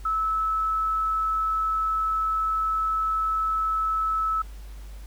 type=tone; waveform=sine; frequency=1304 Hz; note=E6; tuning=19 cents flat; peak=-22 dBFS; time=0.05-4.42 s; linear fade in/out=5 ms; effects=added 50 Hz sine -37 dBFS peak until 5.06 s + pink hiss -53 dBFS RMS until 5.06 s